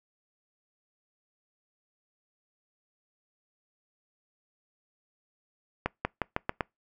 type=accelerating click train; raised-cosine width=0.5 ms; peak=-12 dBFS; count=6; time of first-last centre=5.86-6.608 s; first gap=190 ms; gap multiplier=0.88; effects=noise-tail reverb RT60 0.2 s tail -26 dB re dry